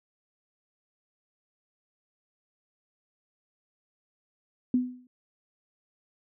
sine tone with exponential decay, 250.1 Hz, B3, 22 cents sharp, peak -18 dBFS, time 4.74-5.07 s, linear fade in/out 2 ms, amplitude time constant 71 ms, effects none

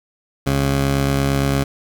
15% pulse tone pair together, 68.8 / 137.6 Hz, C#2 / C#3, -12 / -12 cents, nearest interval octave, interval 1200 cents, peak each -14 dBFS, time 0.46-1.64 s, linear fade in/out 10 ms, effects none

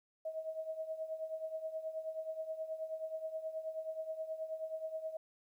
sine tone with tremolo, 637 Hz, D#5, 41 cents sharp, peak -35 dBFS, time 0.25-5.17 s, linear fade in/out 5 ms, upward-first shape triangle, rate 9.4 Hz, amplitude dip 80%, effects 12-bit

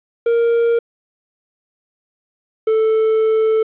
triangle tone pair in turn, 466.2 / 440.2 Hz, A#4 / A4, 0 / +1 cents, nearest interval minor second, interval 99 cents, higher first, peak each -10 dBFS, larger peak neither, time 0.26-0.79 / 2.67-3.63 s, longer second, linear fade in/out 5 ms, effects resampled to 8000 Hz + 8-bit

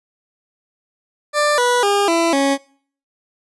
20% pulse tone with pitch steps, 592 / 489.3 / 404.3 / 334.2 / 276.2 Hz, D5 / B4 / G#4 / E4 / C#4, +14 / -16 / -46 / +24 / -6 cents, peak -9 dBFS, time 1.33-2.58 s, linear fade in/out 50 ms, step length 250 ms, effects noise-tail reverb RT60 0.5 s tail -22 dB re dry + resampled to 24000 Hz

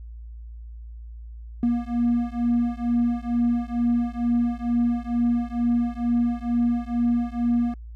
triangle beating tone pair, 237 / 239.2 Hz, A#3 / A#3, +29 / +45 cents, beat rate 2.2 Hz, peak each -21 dBFS, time 1.63-7.74 s, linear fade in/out 2 ms, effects tanh soft clip ceiling -11 dBFS + added 57 Hz sine -36 dBFS peak until 7.95 s

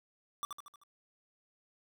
square tone with echo, 1168 Hz, D6, 10 cents flat, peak -35 dBFS, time 0.43-0.45 s, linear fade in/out 0 ms, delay 77 ms, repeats 5, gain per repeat -5 dB, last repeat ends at 0.835 s, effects none

